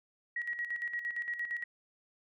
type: tone with tremolo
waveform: sine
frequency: 1908 Hz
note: A#6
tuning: 40 cents sharp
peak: -32 dBFS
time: 0.36-1.64 s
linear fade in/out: 5 ms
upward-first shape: square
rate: 8.7 Hz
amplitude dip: 60%
effects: none